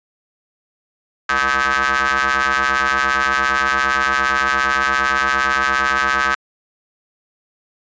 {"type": "ring-modulated tone", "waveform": "sawtooth", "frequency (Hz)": 134.7, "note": "C#3", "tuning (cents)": -49, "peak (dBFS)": -8, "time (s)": [1.29, 6.35], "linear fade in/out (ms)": 5, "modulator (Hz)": 1410, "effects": ["resampled to 16000 Hz"]}